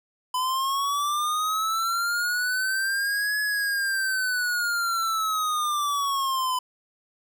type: linear two-way sweep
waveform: square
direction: up then down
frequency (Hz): 1005 to 1697 to 1005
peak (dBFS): -24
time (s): 0.34-6.59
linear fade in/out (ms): 5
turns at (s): 3.4
effects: none